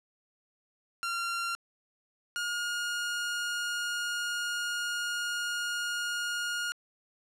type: tone pair in turn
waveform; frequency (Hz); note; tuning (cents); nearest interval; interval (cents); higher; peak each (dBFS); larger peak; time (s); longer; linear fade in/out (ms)
sawtooth; 1380 / 1427.8; F6 / F6; -21 / +38; minor second; 59; second; -27; neither; 1.03-1.55 / 2.36-6.72; second; 0
effects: low-pass 10000 Hz 12 dB/octave